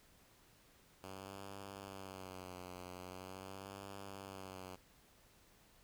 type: tone with vibrato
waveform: 5% pulse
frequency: 94.5 Hz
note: F#2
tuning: 37 cents sharp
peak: -37 dBFS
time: 1.03-4.76 s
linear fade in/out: 10 ms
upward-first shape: sine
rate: 0.43 Hz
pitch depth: 76 cents each way
effects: pink hiss -67 dBFS RMS until 5.83 s